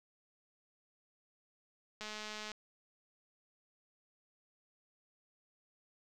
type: click train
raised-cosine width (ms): 0.2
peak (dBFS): -27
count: 109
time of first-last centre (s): 2.01-2.517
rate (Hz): 213
effects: none